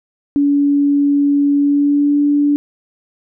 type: tone with pitch glide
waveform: sine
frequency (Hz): 285.1 to 289.7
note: C#4 to D4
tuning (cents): +49 to -24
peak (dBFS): -10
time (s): 0.36-2.56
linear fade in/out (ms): 0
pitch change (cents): +27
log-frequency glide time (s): 1.57-2.2
effects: none